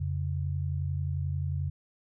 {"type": "tone pair together", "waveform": "sine", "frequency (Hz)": [87.31, 138.59], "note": ["F2", "C#3"], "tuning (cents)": [0, 0], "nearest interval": "minor sixth", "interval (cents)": 800, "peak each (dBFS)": [-30, -32], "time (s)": [0, 1.7], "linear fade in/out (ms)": 10, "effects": []}